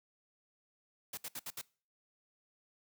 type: noise bursts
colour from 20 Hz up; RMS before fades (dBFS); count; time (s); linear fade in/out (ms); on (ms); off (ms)
white; -42; 5; 1.13-1.614; 5; 44; 66
effects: noise-tail reverb RT60 0.4 s tail -23 dB re dry + high-pass 80 Hz 12 dB/octave